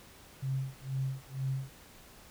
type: tone with tremolo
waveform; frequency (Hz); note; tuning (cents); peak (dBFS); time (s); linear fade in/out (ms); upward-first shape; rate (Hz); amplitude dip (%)
sine; 133.6; C3; +36; -29; 0.42-1.7; 10; sine; 2.1; 100
effects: pink hiss -55 dBFS RMS until 2.3 s